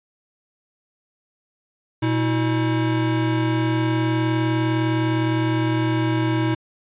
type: tone pair together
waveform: square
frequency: 120.09 / 320.6 Hz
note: B2 / E4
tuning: -48 / -48 cents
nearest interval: octave + perfect fourth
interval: 1700 cents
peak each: -22 dBFS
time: 2.02-6.55 s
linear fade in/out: 10 ms
effects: resampled to 8000 Hz